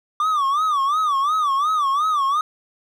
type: tone with vibrato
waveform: triangle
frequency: 1175 Hz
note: D6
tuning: 1 cent sharp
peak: -15 dBFS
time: 0.2-2.41 s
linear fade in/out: 2 ms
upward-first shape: sine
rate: 2.8 Hz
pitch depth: 150 cents each way
effects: none